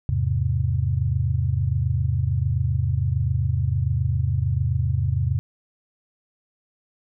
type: chord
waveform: sine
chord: E augmented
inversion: none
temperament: equal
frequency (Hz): 82.41 / 103.83 / 130.81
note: E2 / G#2 / B#2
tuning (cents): 0 / 0 / 0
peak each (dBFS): -24 / -24 / -23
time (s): 0.09-5.39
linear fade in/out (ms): 0
effects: none